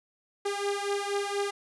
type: beating tone pair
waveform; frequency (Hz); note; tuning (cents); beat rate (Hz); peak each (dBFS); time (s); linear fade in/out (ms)
sawtooth; 401.2 / 405.4; G4 / G#4; +40 / -42; 4.2; -27 / -28; 0.45-1.51; 10
effects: resampled to 24000 Hz